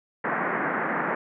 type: band-pass noise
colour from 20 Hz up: white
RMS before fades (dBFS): -27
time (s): 0.24-1.15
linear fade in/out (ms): 5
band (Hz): 150 to 1900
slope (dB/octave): 48
effects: none